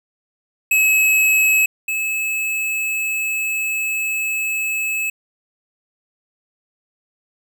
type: tone pair in turn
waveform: square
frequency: 2575 / 2594 Hz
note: E7 / E7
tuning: -41 / -28 cents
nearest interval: unison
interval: 13 cents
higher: second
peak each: -13 / -20 dBFS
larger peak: first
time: 0.71-1.66 / 1.88-5.1 s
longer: second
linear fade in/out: 5 ms
effects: none